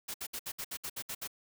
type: noise bursts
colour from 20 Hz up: white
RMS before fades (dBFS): -39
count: 10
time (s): 0.08-1.276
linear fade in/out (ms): 10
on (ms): 62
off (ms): 64
effects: none